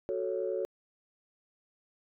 sine chord, F# minor, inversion none, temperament equal, 370 / 440 / 554.4 Hz, F#4 / A4 / C#5, 0 / 0 / 0 cents, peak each -34 dBFS, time 0.09-0.65 s, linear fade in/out 0 ms, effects tanh soft clip ceiling -21 dBFS

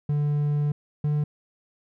triangle tone pair in turn, 146.83 / 148.62 Hz, D3 / D3, 0 / +21 cents, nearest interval unison, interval 21 cents, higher second, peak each -19 dBFS, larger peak neither, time 0.09-0.72 / 1.04-1.24 s, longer first, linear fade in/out 5 ms, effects none

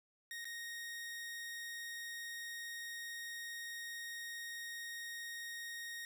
sawtooth tone with dropouts, 1864.7 Hz, A#6, in tune, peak -40 dBFS, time 0.31-6.05 s, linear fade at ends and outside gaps 1 ms, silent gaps 0.445-0.453 s, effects none

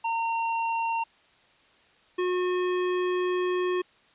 square tone pair in turn, 915 / 362.3 Hz, A#5 / F#4, -32 / -36 cents, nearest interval octave + major third, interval 1604 cents, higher first, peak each -26 / -25 dBFS, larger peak second, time 0.04-1.04 / 2.18-3.82 s, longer second, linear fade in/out 10 ms, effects white hiss -60 dBFS RMS until 4.14 s + resampled to 8000 Hz

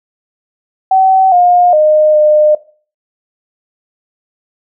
sine tone with pitch steps, 762 / 712 / 613 / 606 Hz, G5 / F5 / D#5 / D#5, -49 / +33 / -26 / -46 cents, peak -5 dBFS, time 0.91-2.55 s, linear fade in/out 5 ms, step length 410 ms, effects noise-tail reverb RT60 0.4 s tail -17 dB re dry

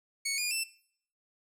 15% pulse tone with pitch steps, 2217 / 2432 / 2667 Hz, C#7 / D#7 / E7, 0 / -40 / +20 cents, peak -23 dBFS, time 0.25-0.64 s, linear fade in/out 10 ms, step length 130 ms, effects noise-tail reverb RT60 0.6 s tail -20 dB re dry

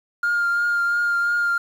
triangle tone with vibrato, 1407 Hz, F6, 12 cents sharp, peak -15 dBFS, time 0.23-1.58 s, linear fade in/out 5 ms, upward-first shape triangle, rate 2.9 Hz, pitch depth 20 cents each way, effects tanh soft clip ceiling -14 dBFS + 8-bit

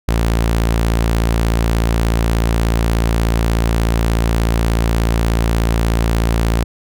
sawtooth tone, 56.6 Hz, A1, 50 cents sharp, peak -9 dBFS, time 0.08-6.64 s, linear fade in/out 5 ms, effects none

